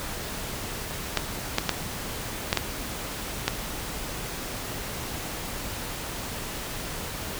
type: clicks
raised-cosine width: 0.2 ms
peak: -4 dBFS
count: 6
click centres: 1.173 / 1.584 / 1.693 / 2.529 / 2.573 / 3.48 s
effects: pink hiss -34 dBFS RMS until 7.39 s